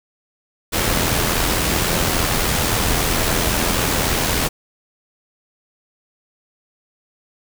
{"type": "noise with amplitude modulation", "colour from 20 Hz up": "pink", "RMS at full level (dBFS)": -17, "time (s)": [0.72, 4.49], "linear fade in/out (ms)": 20, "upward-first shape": "sine", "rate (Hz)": 83.7, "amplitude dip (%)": 40, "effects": []}